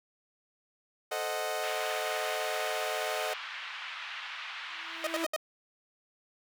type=chord; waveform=sawtooth; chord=A diminished seventh; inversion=none; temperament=equal; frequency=440 / 523.3 / 622.3 / 740 Hz; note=A4 / C5 / Eb5 / Gb5; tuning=0 / 0 / 0 / 0 cents; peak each=-35 / -36 / -31 / -33 dBFS; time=1.11-3.34 s; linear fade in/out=10 ms
type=band-pass noise; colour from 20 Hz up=white; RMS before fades=-41 dBFS; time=1.63-5.24 s; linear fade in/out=5 ms; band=1000 to 3200 Hz; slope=24 dB/octave
type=tone with exponential growth; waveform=sawtooth; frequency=329.6 Hz; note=E4; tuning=in tune; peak=-26 dBFS; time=4.69-5.25 s; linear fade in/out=5 ms; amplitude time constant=120 ms
type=tone bursts; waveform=sawtooth; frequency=622.3 Hz; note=D#5; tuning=in tune; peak=-25 dBFS; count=4; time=5.04-5.363 s; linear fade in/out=2 ms; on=29 ms; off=69 ms
effects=none